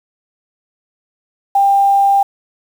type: tone with quantisation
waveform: sine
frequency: 794 Hz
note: G5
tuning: 22 cents sharp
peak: -8 dBFS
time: 1.55-2.23 s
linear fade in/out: 5 ms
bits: 6
effects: none